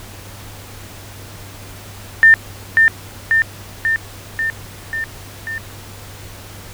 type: tone with echo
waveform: sine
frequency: 1800 Hz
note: A6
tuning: 39 cents sharp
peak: -4 dBFS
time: 2.23-2.34 s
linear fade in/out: 0 ms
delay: 540 ms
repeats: 6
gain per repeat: -3 dB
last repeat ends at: 5.58 s
effects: added 99 Hz sine -37 dBFS peak until 6.73 s + pink hiss -37 dBFS RMS until 6.73 s